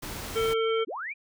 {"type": "noise", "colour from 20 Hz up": "pink", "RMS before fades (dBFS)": -37, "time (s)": [0.02, 0.54], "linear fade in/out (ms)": 10}
{"type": "harmonic tone", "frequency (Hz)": 448.9, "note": "A4", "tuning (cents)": 35, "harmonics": [1, 3, 5, 7], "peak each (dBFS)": [-24, -32, -37, -36], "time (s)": [0.35, 0.85], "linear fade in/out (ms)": 20}
{"type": "linear sweep", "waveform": "sine", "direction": "up", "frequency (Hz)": [207.7, 2492], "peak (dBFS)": -32, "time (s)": [0.87, 1.14], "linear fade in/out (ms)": 20}
{"effects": []}